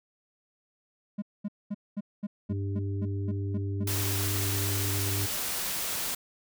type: tone bursts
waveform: triangle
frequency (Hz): 205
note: G#3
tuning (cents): -22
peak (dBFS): -27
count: 11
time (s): 1.18-3.842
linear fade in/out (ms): 10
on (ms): 42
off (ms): 220
type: harmonic tone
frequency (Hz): 99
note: G2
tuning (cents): +18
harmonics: 1 / 3 / 4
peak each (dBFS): -29 / -39 / -41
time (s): 2.49-5.27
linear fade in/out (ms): 20
type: noise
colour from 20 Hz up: white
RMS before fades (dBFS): -32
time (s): 3.87-6.15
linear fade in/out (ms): 5
effects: none

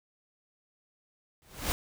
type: noise with exponential growth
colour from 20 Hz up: pink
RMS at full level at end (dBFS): -26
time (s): 1.42-1.72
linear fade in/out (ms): 0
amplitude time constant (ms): 65
effects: none

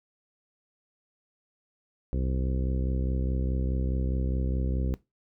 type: harmonic tone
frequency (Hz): 64.8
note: C2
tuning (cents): -16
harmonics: 1 / 2 / 3 / 4 / 5 / 6 / 7 / 8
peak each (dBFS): -27 / -33 / -37 / -39 / -41 / -43 / -44 / -45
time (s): 2.13-4.94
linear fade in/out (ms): 0
effects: noise-tail reverb RT60 0.2 s tail -18 dB re dry

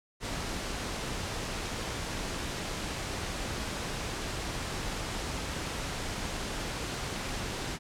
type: noise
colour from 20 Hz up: pink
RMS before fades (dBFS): -35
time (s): 0.2-7.79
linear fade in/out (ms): 50
effects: low-pass 8000 Hz 12 dB/octave

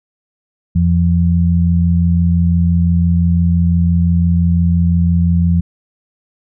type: tone pair together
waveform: sine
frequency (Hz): 85.85 / 171.7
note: F2 / F3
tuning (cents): -29 / -29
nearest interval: octave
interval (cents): 1200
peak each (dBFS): -12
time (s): 0.75-5.61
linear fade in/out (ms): 10
effects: none

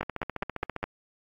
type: two click trains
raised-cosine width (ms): 0.5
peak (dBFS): -14 / -17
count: 5 / 13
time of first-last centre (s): 0.01-0.84 / 0.03-0.83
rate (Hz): 4.82 / 15
effects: AAC 64 kbps

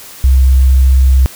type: tone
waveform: sine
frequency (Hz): 65.41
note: C2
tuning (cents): 0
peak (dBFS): -4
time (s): 0.24-1.26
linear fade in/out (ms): 0
effects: white hiss -33 dBFS RMS until 1.35 s

